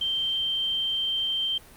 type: tone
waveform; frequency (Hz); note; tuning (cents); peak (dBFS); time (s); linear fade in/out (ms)
sine; 3136; G7; 0; -24; 0.01-1.58; 5
effects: pink hiss -50 dBFS RMS until 1.76 s + Opus 48 kbps